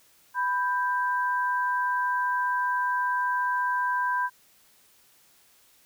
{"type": "tone pair together", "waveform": "sine", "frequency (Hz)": [993, 1576.3], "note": ["B5", "G6"], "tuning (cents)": [9, 9], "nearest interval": "minor sixth", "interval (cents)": 800, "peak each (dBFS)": [-25, -28], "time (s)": [0.34, 4.3], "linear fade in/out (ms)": 50, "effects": ["white hiss -60 dBFS RMS until 5.85 s"]}